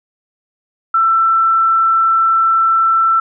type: tone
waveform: sine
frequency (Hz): 1336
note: E6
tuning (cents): +23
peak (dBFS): -9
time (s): 0.94-3.2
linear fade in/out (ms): 5
effects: none